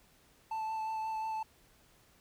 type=tone with vibrato; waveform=triangle; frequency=880 Hz; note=A5; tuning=in tune; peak=-32 dBFS; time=0.51-1.43 s; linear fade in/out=5 ms; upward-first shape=sine; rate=5.6 Hz; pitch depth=13 cents each way; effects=pink hiss -65 dBFS RMS until 2.2 s